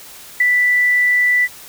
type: tone with ADSR envelope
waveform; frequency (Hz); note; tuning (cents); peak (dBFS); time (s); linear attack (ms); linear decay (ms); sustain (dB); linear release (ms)
sine; 1975.5; B6; 0; -9; 0.4-1.48; 5; 28; -2; 40
effects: white hiss -38 dBFS RMS until 1.68 s